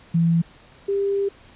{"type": "tone pair in turn", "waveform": "sine", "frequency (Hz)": [167.2, 397.7], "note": ["E3", "G4"], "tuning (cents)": [25, 25], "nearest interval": "octave + minor third", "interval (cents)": 1500, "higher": "second", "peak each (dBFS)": [-15, -19], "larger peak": "first", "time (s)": [[0.14, 0.42], [0.88, 1.29]], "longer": "second", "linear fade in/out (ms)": 10, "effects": ["pink hiss -50 dBFS RMS until 1.55 s", "resampled to 8000 Hz"]}